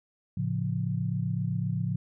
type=chord; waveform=sine; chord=A augmented; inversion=none; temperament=equal with one note detuned; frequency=110.77 / 138.59 / 174.61 Hz; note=A2 / C#3 / E#3; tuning=+12 / 0 / 0 cents; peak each=-31 dBFS; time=0.37-1.96 s; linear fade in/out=5 ms; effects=none